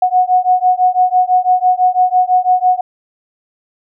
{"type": "beating tone pair", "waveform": "sine", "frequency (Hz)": [730, 736], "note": ["F#5", "F#5"], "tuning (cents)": [-24, -9], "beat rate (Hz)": 6, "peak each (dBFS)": -12, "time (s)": [0.02, 2.81], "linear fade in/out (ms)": 5, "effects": []}